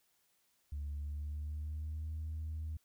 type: tone with pitch glide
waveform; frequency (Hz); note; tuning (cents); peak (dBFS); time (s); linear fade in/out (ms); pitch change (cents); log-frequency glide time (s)
sine; 72.4 to 78.5; D2 to D#2; -24 to +16; -36; 0.72-2.77; 5; +140; 0.93-2.12
effects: tanh soft clip ceiling -35 dBFS + white hiss -75 dBFS RMS until 2.84 s